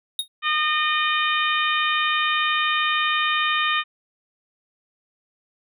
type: tone with exponential decay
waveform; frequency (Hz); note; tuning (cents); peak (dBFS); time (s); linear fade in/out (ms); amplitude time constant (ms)
square; 3729; A#7; 0; -19; 0.19-0.28; 2; 18
type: harmonic tone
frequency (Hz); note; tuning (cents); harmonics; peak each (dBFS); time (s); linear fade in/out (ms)
611; D#5; -32; 2 / 3 / 4 / 5 / 6; -23 / -25 / -26 / -27 / -28; 0.42-3.84; 50
effects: none